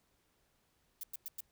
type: noise bursts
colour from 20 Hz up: violet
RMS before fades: -42 dBFS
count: 4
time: 1.01-1.406 s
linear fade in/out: 2 ms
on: 24 ms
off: 100 ms
effects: pink hiss -75 dBFS RMS until 1.51 s

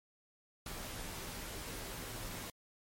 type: noise with comb filter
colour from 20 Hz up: pink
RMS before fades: -44 dBFS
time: 0.66-2.5 s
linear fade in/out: 2 ms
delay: 14 ms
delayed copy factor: -0.6
effects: MP3 64 kbps

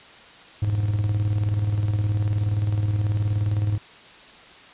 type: tone with tremolo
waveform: triangle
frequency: 103.9 Hz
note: G#2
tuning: 1 cent sharp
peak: -16 dBFS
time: 0.62-3.78 s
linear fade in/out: 5 ms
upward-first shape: square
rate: 19 Hz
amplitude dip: 45%
effects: white hiss -46 dBFS RMS until 4.73 s + resampled to 8000 Hz

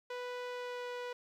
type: tone with pitch glide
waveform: sawtooth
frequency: 493.9 to 490.8 Hz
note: B4 to B4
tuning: 0 to -11 cents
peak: -35 dBFS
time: 0.1-1.13 s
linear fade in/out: 5 ms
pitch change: -11 cents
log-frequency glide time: 0.5-0.88 s
effects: low-pass 4000 Hz 12 dB/octave + 12-bit

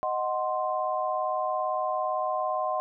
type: chord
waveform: sine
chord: C diminished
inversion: first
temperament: equal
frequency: 622.3 / 740 / 1046.5 Hz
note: Eb5 / Gb5 / C6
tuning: 0 / 0 / 0 cents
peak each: -30 dBFS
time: 0.03-2.8 s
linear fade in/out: 0 ms
effects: none

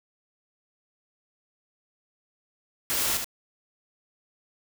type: noise with echo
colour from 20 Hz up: white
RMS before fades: -27 dBFS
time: 2.9-3.17 s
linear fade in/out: 0 ms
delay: 74 ms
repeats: 1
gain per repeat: -5 dB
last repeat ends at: 3.244 s
effects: none

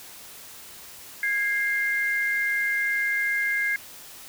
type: tone pair together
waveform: sine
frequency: 1642.4 / 2100 Hz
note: G#6 / C7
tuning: -20 / +6 cents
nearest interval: major third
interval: 426 cents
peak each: -25 / -25 dBFS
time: 1.23-3.76 s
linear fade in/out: 2 ms
effects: white hiss -44 dBFS RMS until 4.28 s

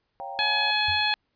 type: chord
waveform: sine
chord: G half-diminished seventh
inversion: second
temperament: equal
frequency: 554.4 / 698.5 / 784 / 932.3 Hz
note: Db5 / F5 / G5 / Bb5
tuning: 0 / 0 / 0 / 0 cents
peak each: -41 / -40 / -35 / -41 dBFS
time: 0.2-0.71 s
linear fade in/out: 0 ms
type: harmonic tone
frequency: 845 Hz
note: G#5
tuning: 30 cents sharp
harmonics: 1 / 2 / 3 / 4 / 5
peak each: -28 / -28 / -28 / -28 / -28 dBFS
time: 0.39-1.14 s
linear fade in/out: 0 ms
type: tone with exponential decay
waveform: sine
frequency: 87.31 Hz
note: F2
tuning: in tune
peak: -30 dBFS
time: 0.88-1.1 s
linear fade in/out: 5 ms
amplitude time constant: 47 ms
effects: pink hiss -75 dBFS RMS until 1.35 s + resampled to 11025 Hz

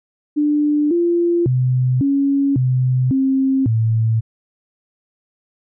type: tone with pitch steps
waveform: sine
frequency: 296.4 / 344.2 / 127.2 / 278.3 / 127.8 / 266.9 / 112.2 Hz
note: D4 / F4 / C3 / C#4 / C3 / C4 / A2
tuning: +16 / -25 / -48 / +7 / -40 / +35 / +34 cents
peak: -13 dBFS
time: 0.36-4.21 s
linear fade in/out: 20 ms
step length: 550 ms
effects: none

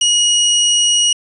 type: tone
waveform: 25% pulse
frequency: 2898 Hz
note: F#7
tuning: 37 cents flat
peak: -7 dBFS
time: 0.01-1.13 s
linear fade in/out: 5 ms
effects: resampled to 24000 Hz

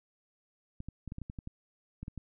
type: clicks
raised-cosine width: 5 ms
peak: -28 dBFS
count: 12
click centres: 0.804 / 0.886 / 1.077 / 1.121 / 1.184 / 1.217 / 1.299 / 1.388 / 1.474 / 2.03 / 2.081 / 2.177 s
effects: none

